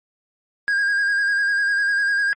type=tone with vibrato; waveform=triangle; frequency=1624 Hz; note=G#6; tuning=39 cents flat; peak=-15 dBFS; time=0.68-2.33 s; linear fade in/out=0 ms; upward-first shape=square; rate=10 Hz; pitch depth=27 cents each way; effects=MP3 32 kbps